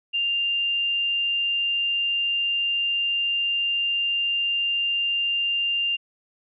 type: tone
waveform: sine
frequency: 2794 Hz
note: F7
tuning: in tune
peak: -21 dBFS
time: 0.13-5.97 s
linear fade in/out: 20 ms
effects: none